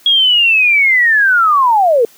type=linear sweep; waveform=sine; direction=down; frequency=3322 to 437.3 Hz; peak=-7 dBFS; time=0.06-2.05 s; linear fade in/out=2 ms; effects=white hiss -45 dBFS RMS until 2.17 s + high-pass 150 Hz 12 dB/octave